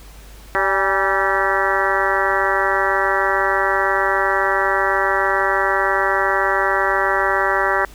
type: harmonic tone with a mistuned harmonic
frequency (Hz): 193.5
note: G3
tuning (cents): -22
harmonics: 2 / 3 / 4 / 5 / 6 / 7 / 8 / 9 / 10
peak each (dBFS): -24 / -24 / -24 / -24 / -24 / -24 / -24 / -24 / -24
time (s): 0.55-7.85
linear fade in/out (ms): 0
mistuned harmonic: 4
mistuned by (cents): +67
effects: added 50 Hz sine -39 dBFS peak until 7.94 s + pink hiss -45 dBFS RMS until 7.94 s